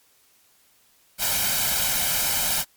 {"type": "noise with comb filter", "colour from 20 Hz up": "white", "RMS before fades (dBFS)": -23, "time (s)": [1.18, 2.65], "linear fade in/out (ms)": 50, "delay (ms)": 1.3, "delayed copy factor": 0.65, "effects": ["white hiss -60 dBFS RMS until 2.76 s", "MP3 96 kbps"]}